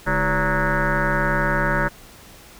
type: tone with frequency modulation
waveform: sine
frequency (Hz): 750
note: F#5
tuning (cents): +23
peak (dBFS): -17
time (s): 0.06-1.89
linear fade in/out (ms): 20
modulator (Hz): 179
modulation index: 5.6
effects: pink hiss -45 dBFS RMS until 2.59 s